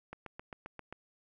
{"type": "click train", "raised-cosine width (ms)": 0.5, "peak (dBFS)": -28, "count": 7, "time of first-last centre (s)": [0.13, 0.926], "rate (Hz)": 7.54, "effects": []}